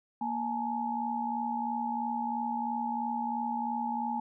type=tone cluster; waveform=sine; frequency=234.9 / 844 / 907 Hz; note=A#3 / G#5 / A#5; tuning=+13 / +28 / -48 cents; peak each=-35 / -32 / -38 dBFS; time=0.21-4.2 s; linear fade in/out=5 ms; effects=none